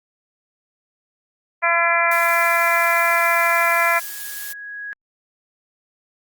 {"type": "harmonic tone", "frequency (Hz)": 339, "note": "E4", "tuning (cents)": 49, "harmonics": [2, 3, 4, 5, 6, 7], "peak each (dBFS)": [-22, -22, -22, -22, -22, -22], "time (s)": [1.62, 4], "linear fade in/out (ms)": 20}
{"type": "noise", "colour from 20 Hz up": "blue", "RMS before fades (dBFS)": -31, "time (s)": [2.11, 4.53], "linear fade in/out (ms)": 5}
{"type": "tone with exponential growth", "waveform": "sine", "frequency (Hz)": 1661.2, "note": "G#6", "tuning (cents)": 0, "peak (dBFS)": -27, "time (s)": [2.12, 4.93], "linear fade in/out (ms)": 0, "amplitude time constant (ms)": 610}
{"effects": ["Opus 32 kbps"]}